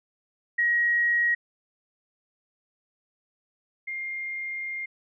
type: tone pair in turn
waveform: sine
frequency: 1896 / 2116 Hz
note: A#6 / C7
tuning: +29 / +19 cents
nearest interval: major second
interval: 190 cents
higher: second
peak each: -20 / -30 dBFS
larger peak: first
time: 0.58-1.35 / 3.87-4.86 s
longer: second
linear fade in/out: 10 ms
effects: none